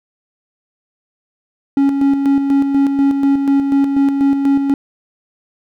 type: tone with tremolo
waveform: triangle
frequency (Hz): 277.2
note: C#4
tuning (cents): 0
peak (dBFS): -7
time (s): 1.77-4.74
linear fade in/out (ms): 2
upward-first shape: square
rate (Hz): 4.1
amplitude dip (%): 45
effects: none